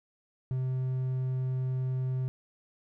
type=tone; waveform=triangle; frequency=129.3 Hz; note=C3; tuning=20 cents flat; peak=-26 dBFS; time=0.51-2.28 s; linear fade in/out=0 ms; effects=none